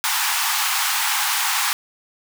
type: high-pass noise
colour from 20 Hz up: pink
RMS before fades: -21 dBFS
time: 0.04-1.73 s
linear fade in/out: 0 ms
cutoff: 790 Hz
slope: 96 dB/octave
effects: none